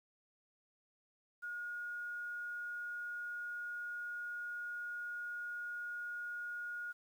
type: tone with quantisation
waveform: sine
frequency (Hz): 1436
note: F6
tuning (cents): +48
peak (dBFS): -40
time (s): 1.42-6.93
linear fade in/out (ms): 20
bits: 11
effects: none